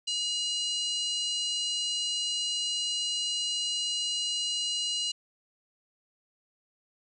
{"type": "harmonic tone with a mistuned harmonic", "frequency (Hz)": 959, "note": "A#5", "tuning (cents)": 49, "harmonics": [3, 4, 5, 6, 7, 8, 9], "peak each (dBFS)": [-31, -33, -39, -42, -42, -42, -43], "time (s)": [0.07, 5.12], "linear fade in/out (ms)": 10, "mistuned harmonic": 4, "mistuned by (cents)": 100, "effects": []}